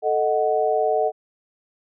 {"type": "chord", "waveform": "sine", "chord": "D# diminished", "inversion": "second", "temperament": "equal", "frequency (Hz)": [440, 622.3, 740], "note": ["A4", "D#5", "F#5"], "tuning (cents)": [0, 0, 0], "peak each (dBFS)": -22, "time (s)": [0.02, 1.12], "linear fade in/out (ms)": 50, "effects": []}